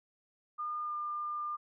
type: tone with pitch glide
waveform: sine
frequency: 1213 to 1201.1 Hz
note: D#6 to D6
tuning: -44 to +39 cents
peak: -34 dBFS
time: 0.58-1.57 s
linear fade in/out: 20 ms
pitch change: -17 cents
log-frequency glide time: 0.83-0.94 s
effects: none